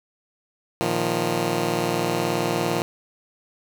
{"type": "chord", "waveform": "10% pulse", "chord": "Bb suspended fourth", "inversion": "none", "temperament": "just", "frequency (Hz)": [116.54, 155.39, 174.81], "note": ["Bb2", "Eb3", "F3"], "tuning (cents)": [0, -2, 2], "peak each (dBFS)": [-20, -19, -18], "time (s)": [0.81, 2.82], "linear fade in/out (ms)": 0, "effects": []}